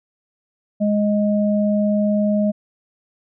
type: tone pair together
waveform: sine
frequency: 207.7 / 623.8 Hz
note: G#3 / D#5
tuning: 0 / +4 cents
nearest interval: octave + perfect fifth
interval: 1904 cents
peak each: -16 / -21 dBFS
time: 0.8-2.52 s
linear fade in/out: 20 ms
effects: none